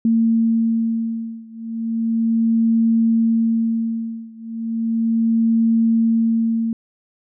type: beating tone pair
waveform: sine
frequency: 227.1 / 227.45 Hz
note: A#3 / A#3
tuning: -45 / -42 cents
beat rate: 0.35 Hz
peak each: -18 / -19 dBFS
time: 0.05-6.73 s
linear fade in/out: 2 ms
effects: none